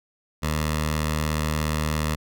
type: tone with notch filter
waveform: 10% pulse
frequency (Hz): 77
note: D#2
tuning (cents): -17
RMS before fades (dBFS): -25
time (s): 0.42-2.16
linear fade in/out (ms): 20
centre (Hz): 350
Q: 0.93
effects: none